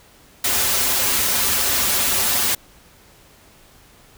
white noise with comb filter, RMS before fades -19 dBFS, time 0.44-2.55 s, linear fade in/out 5 ms, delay 6.4 ms, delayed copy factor -0.9, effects pink hiss -50 dBFS RMS until 4.17 s

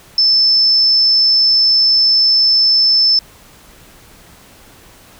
sine tone, 5274 Hz, E8, in tune, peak -8 dBFS, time 0.18-3.19 s, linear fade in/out 2 ms, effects pink hiss -43 dBFS RMS until 5.19 s

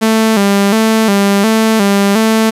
sawtooth tone with vibrato, 210.2 Hz, G#3, 21 cents sharp, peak -4 dBFS, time 0.01-2.51 s, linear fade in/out 20 ms, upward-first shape square, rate 1.4 Hz, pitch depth 91 cents each way, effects resampled to 32000 Hz + 7-bit

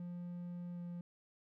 triangle tone with pitch glide, 175.5 to 174.29 Hz, F3 to F3, +9 to -3 cents, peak -40 dBFS, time 0-1.01 s, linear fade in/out 2 ms, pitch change -12 cents, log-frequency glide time 0.74-0.8 s, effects none

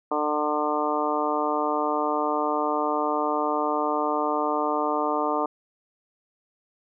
harmonic tone, 150 Hz, D3, 37 cents sharp, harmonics 2 / 3 / 4 / 5 / 6 / 7 / 8, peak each -30 / -30 / -30 / -30 / -30 / -30 / -30 dBFS, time 0.11-5.46 s, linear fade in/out 5 ms, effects none

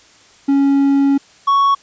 triangle tone pair in turn, 277.6 / 1112.5 Hz, C#4 / C#6, +3 / +6 cents, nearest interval 2 octaves, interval 2403 cents, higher second, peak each -8 dBFS, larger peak neither, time 0.48-1.18 / 1.47-1.75 s, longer first, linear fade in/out 10 ms, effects white hiss -47 dBFS RMS until 1.82 s + resampled to 16000 Hz

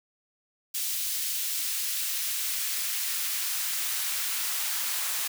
white noise with high-pass filter sweep, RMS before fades -30 dBFS, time 0.74-5.28 s, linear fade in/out 10 ms, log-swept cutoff 3100 to 960 Hz, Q 0.72, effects none

